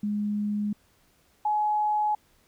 sine tone pair in turn, 207.7 / 844.6 Hz, G#3 / G#5, 0 / +29 cents, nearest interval 2 octaves, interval 2429 cents, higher second, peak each -25 / -22 dBFS, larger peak second, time 0.03-0.73 / 1.45-2.15 s, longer neither, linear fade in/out 5 ms, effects pink hiss -64 dBFS RMS until 2.47 s

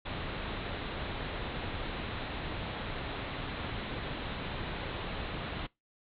pink low-pass noise, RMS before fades -38 dBFS, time 0.05-5.67 s, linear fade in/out 10 ms, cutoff 4000 Hz, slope 96 dB/octave, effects noise-tail reverb RT60 0.2 s tail -23 dB re dry

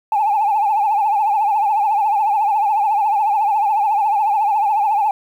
sine tone with vibrato, 838 Hz, G#5, 15 cents sharp, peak -12 dBFS, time 0.12-5.11 s, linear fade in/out 2 ms, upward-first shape triangle, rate 14 Hz, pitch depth 120 cents each way, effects tanh soft clip ceiling -10 dBFS + 8-bit

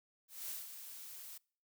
blue noise with ADSR envelope, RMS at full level -42 dBFS, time 0.28-1.38 s, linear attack 210 ms, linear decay 170 ms, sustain -8 dB, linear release 8 ms, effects noise-tail reverb RT60 0.5 s tail -26 dB re dry

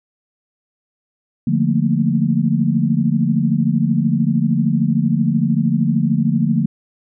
sine chord, Bb major seventh, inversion first, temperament equal, 146.83 / 174.61 / 220 / 233.1 Hz, D3 / F3 / A3 / Bb3, 0 / 0 / 0 / 0 cents, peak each -19 dBFS, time 1.47-6.66 s, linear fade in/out 5 ms, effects none

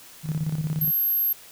sine tone with tremolo, 155.56 Hz, D#3, in tune, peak -21 dBFS, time 0.23-0.92 s, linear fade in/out 50 ms, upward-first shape square, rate 17 Hz, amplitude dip 65%
sine tone, 12544 Hz, G9, in tune, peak -19 dBFS, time 0.81-1.33 s, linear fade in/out 5 ms
effects tanh soft clip ceiling -16 dBFS + white hiss -47 dBFS RMS until 1.51 s

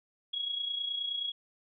sine tone with amplitude modulation, 3322 Hz, G#7, in tune, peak -29 dBFS, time 0.33-1.32 s, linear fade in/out 10 ms, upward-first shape sine, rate 29.5 Hz, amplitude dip 60%, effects none

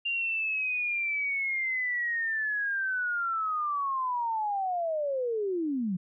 sine linear sweep, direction down, 2794 to 171.7 Hz, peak -27 dBFS, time 0.05-5.97 s, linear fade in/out 10 ms, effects none

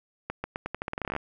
accelerating click train, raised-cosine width 0.5 ms, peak -16 dBFS, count 17, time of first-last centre 0.3-1.164 s, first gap 140 ms, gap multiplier 0.85, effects none

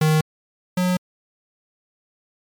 square tone pair in turn, 155.56 / 181.42 Hz, D#3 / F#3, 0 / -34 cents, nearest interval minor third, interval 266 cents, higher second, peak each -15 / -18 dBFS, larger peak first, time 0.01-0.21 / 0.77-0.97 s, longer neither, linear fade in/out 5 ms, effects MP3 96 kbps

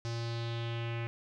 square tone with low-pass filter sweep, 116.54 Hz, A#2, in tune, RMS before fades -36 dBFS, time 0.05-1.07 s, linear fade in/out 0 ms, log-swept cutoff 5400 to 2400 Hz, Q 3.2, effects none

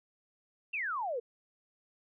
sine exponential sweep, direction down, 2794 to 447.8 Hz, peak -32 dBFS, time 0.73-1.2 s, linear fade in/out 10 ms, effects none

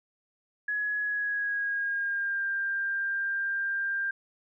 sine tone with pitch glide, 1683 to 1592.2 Hz, G#6 to G6, +23 to +27 cents, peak -27 dBFS, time 0.68-4.11 s, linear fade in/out 5 ms, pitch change -96 cents, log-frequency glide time 1.01-2.45 s, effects none

